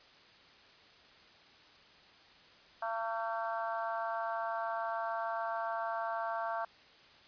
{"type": "harmonic tone with a mistuned harmonic", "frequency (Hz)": 226.6, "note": "A#3", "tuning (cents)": -49, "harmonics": [3, 4, 5, 6, 7], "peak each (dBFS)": [-37, -39, -41, -43, -44], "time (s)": [2.82, 6.65], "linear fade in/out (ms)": 5, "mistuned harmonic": 7, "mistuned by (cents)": -30, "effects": ["white hiss -59 dBFS RMS until 7.27 s", "resampled to 11025 Hz"]}